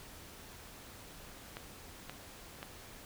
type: clicks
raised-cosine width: 0.3 ms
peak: -26 dBFS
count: 3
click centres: 1.569 / 2.096 / 2.629 s
effects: pink hiss -52 dBFS RMS until 3.05 s